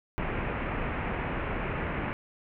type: low-pass noise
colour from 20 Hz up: pink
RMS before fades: -32 dBFS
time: 0.18-2.13 s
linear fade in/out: 0 ms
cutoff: 2600 Hz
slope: 48 dB/octave
effects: none